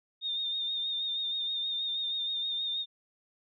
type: tone with vibrato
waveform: sine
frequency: 3658 Hz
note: A#7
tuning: 33 cents flat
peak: -30 dBFS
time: 0.21-2.86 s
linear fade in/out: 50 ms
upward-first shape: sine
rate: 6.3 Hz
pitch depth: 36 cents each way
effects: none